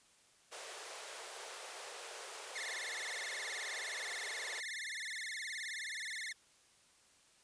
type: high-pass noise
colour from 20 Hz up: pink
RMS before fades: -48 dBFS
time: 0.51-4.61 s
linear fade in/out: 20 ms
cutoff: 410 Hz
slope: 48 dB/octave
type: tone with vibrato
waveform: sawtooth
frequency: 1935 Hz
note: B6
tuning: 36 cents flat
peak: -37 dBFS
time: 2.55-6.33 s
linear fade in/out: 10 ms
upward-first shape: sine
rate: 19 Hz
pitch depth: 200 cents each way
effects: white hiss -67 dBFS RMS until 7.43 s + resampled to 22050 Hz